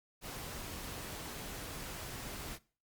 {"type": "noise", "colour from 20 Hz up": "pink", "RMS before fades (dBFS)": -44, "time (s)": [0.21, 2.59], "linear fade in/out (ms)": 50, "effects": ["noise-tail reverb RT60 0.4 s tail -21 dB re dry", "Opus 48 kbps"]}